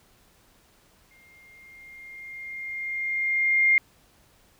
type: tone with exponential growth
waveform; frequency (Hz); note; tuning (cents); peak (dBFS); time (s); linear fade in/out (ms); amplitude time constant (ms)
sine; 2117; C7; +20; -15; 1.11-3.78; 1; 580
effects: pink hiss -60 dBFS RMS until 4.59 s